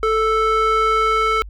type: tone with band-pass filter sweep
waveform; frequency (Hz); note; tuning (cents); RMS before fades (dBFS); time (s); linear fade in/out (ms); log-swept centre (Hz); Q
square; 440; A4; 0; -17; 0.03-1.42; 0; 990 to 1600; 2
effects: added 50 Hz sine -32 dBFS peak until 1.49 s